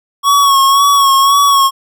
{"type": "tone with vibrato", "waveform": "square", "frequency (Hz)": 1108.7, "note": "C#6", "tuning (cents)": 0, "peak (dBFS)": -7, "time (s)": [0.23, 1.71], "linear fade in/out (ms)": 50, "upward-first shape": "sine", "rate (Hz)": 1.9, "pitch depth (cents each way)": 40, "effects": []}